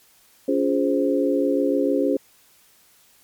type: chord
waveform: sine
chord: Db major seventh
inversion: none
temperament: equal with one note detuned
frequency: 282.4 / 349.2 / 415.3 / 523.3 Hz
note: Db4 / F4 / Ab4 / C5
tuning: +32 / 0 / 0 / 0 cents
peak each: -21 / -26 / -24 / -23 dBFS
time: 0.48-2.17 s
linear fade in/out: 5 ms
effects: white hiss -56 dBFS RMS until 3.23 s + MP3 96 kbps